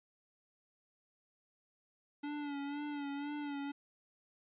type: tone with vibrato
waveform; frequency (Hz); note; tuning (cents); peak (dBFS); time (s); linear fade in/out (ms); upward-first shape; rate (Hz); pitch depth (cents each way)
square; 287.9; D4; -34; -39; 2.23-3.72; 10; sine; 2; 44
effects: resampled to 8000 Hz